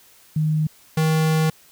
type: tone pair in turn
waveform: sine / square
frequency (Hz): 154.8 / 158.05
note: D#3 / D#3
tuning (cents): -9 / +27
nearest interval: unison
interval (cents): 36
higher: second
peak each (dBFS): -17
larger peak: neither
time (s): 0.36-0.67 / 0.97-1.5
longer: second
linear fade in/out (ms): 5
effects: white hiss -52 dBFS RMS until 1.71 s